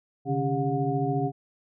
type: tone cluster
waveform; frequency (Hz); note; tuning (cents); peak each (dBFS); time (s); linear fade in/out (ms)
sine; 133.8 / 147.9 / 277.6 / 401.5 / 722; C3 / D3 / C#4 / G4 / F#5; +39 / +13 / +3 / +41 / -43; -30; 0.25-1.32; 50
effects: none